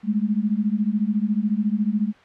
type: beating tone pair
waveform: sine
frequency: 203.5 / 217.5 Hz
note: G#3 / A3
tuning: -35 / -20 cents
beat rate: 14 Hz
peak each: -22 dBFS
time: 0.03-2.13 s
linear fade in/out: 50 ms
effects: white hiss -50 dBFS RMS until 2.24 s + low-pass 2000 Hz 12 dB/octave